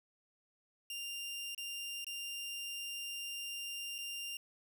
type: tone with dropouts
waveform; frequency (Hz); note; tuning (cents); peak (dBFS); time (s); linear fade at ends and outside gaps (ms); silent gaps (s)
sawtooth; 2793; F7; -1; -37; 0.9-4.37; 2; 1.548-1.578 / 2.045-2.067 / 3.982-3.986
effects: none